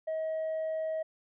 sine tone with tanh clipping, 636 Hz, D#5, 38 cents sharp, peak -31 dBFS, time 0.07-1.03 s, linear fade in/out 10 ms, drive 1 dB, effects none

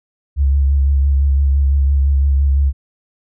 sine tone with vibrato, 69.3 Hz, C#2, in tune, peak -10 dBFS, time 0.36-2.73 s, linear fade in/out 50 ms, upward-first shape sine, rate 5.9 Hz, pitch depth 34 cents each way, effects none

